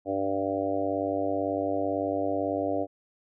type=harmonic tone with a mistuned harmonic; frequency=98 Hz; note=G2; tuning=in tune; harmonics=1 / 3 / 4 / 5 / 6 / 7 / 8; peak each=-42 / -31 / -36 / -33 / -31 / -32 / -41 dBFS; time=0.05-2.87 s; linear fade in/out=50 ms; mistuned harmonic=8; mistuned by=-16 cents; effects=none